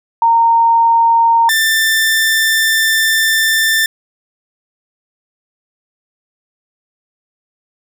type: tone pair in turn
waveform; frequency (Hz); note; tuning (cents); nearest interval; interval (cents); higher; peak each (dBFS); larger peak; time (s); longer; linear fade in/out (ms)
sine / sawtooth; 922 / 1780.2; A#5 / A6; -19 / +20; major seventh; 1139; second; -7; neither; 0.22-1.49 / 1.49-3.86; second; 2
effects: none